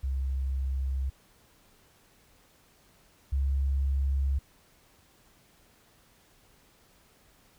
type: tone pair in turn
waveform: sine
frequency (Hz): 66.6 / 68.35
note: C2 / C#2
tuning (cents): +31 / -24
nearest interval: unison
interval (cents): 45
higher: second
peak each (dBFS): -27 / -24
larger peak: second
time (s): 0.03-1.1 / 3.32-4.39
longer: neither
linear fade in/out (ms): 10
effects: pink hiss -62 dBFS RMS until 7.58 s